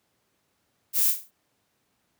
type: noise with echo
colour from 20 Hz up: violet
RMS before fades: -22 dBFS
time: 0.93-1.14 s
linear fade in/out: 50 ms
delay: 35 ms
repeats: 5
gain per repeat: -7 dB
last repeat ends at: 1.315 s
effects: pink hiss -72 dBFS RMS until 2.19 s + high-pass 100 Hz 12 dB/octave